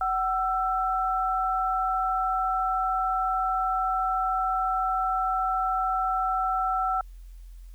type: tone pair together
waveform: sine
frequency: 753 / 1333.2 Hz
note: F#5 / E6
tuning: +30 / +19 cents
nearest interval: minor seventh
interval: 989 cents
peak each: -26 dBFS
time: 0.01-7.01 s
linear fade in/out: 2 ms
effects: added 43 Hz sine -41 dBFS peak until 7.74 s + white hiss -65 dBFS RMS until 7.74 s